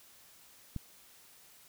click, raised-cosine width 5 ms, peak -24 dBFS, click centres 0.763 s, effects white hiss -59 dBFS RMS until 1.68 s

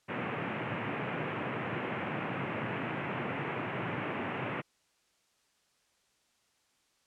pink band-pass noise, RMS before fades -36 dBFS, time 0.08-4.62 s, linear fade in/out 20 ms, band 110 to 2700 Hz, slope 48 dB/octave, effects white hiss -72 dBFS RMS until 7.06 s + low-pass 8000 Hz 12 dB/octave

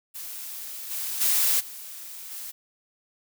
blue noise with level steps, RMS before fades -37 / -31 / -22 / -40 / -37 dBFS, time 0.14-2.52 s, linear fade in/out 20 ms, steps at 0.9 / 1.2 / 1.59 / 2.3 s, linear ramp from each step 20 ms, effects none

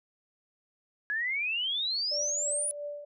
sine exponential sweep, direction up, 1661.2 to 10050 Hz, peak -28 dBFS, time 1.1-2.71 s, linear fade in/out 0 ms
sine tone with tremolo, 584 Hz, D5, 10 cents flat, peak -33 dBFS, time 2.11-3.05 s, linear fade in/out 10 ms, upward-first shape triangle, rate 3 Hz, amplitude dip 65%
effects none

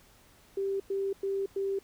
sine tone bursts, 392 Hz, G4, in tune, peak -28 dBFS, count 4, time 0.57-1.79 s, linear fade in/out 5 ms, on 230 ms, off 100 ms, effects pink hiss -60 dBFS RMS until 1.83 s

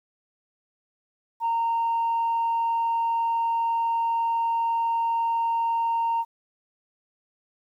sine tone, 922 Hz, A#5, 19 cents flat, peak -20 dBFS, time 1.4-6.25 s, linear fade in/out 50 ms, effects tanh soft clip ceiling -19 dBFS + 10-bit

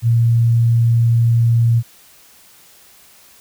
sine tone, 116.54 Hz, A#2, in tune, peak -10 dBFS, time 0.02-1.83 s, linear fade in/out 50 ms, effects white hiss -47 dBFS RMS until 3.4 s

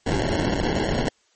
white noise with sample-and-hold, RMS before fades -23 dBFS, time 0.06-1.09 s, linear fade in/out 10 ms, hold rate 1225 Hz, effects white hiss -63 dBFS RMS until 1.35 s + MP3 32 kbps

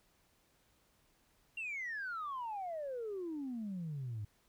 sine exponential sweep, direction down, 2794 to 100 Hz, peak -37 dBFS, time 1.57-4.25 s, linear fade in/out 5 ms, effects tanh soft clip ceiling -35 dBFS + pink hiss -72 dBFS RMS until 4.48 s

